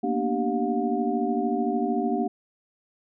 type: tone cluster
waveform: sine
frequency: 230 / 243.3 / 294 / 388 / 716 Hz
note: A#3 / B3 / D4 / G4 / F5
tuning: -23 / -26 / +2 / -18 / +43 cents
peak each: -29 dBFS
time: 0.03-2.28 s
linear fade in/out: 10 ms
effects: none